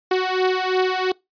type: beating tone pair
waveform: sawtooth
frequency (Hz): 370 / 372.9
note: F#4 / F#4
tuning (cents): 0 / +14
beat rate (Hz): 2.9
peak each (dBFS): -17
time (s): 0.11-1.12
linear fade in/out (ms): 5
effects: noise-tail reverb RT60 0.2 s tail -24 dB re dry + resampled to 11025 Hz